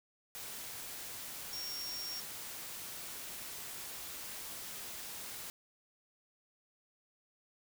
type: tone in noise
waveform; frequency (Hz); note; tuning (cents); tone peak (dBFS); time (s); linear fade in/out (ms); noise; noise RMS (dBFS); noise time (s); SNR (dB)
sine; 5550; F8; -12; -40; 1.53-2.2; 0; white; -45; 0.35-5.5; +2
effects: none